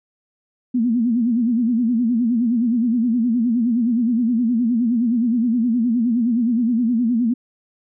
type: tone with vibrato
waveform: sine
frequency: 235.7 Hz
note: A#3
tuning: 19 cents sharp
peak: -15 dBFS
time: 0.74-7.34 s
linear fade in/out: 10 ms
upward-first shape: sine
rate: 9.6 Hz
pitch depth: 120 cents each way
effects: none